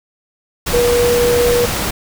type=tone in noise; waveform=sine; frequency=481.9 Hz; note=B4; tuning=43 cents flat; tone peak=-11 dBFS; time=0.73-1.66 s; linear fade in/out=10 ms; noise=pink; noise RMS=-19 dBFS; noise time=0.66-1.91 s; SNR=+5 dB; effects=none